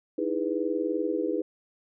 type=chord; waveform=sine; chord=E major seventh; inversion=third; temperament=just; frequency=309 / 329.6 / 412 / 494.4 Hz; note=D#4 / E4 / G#4 / B4; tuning=-12 / 0 / -14 / +2 cents; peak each=-31 dBFS; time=0.18-1.42 s; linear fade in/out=5 ms; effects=none